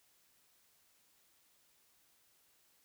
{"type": "silence", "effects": ["white hiss -71 dBFS RMS until 2.84 s"]}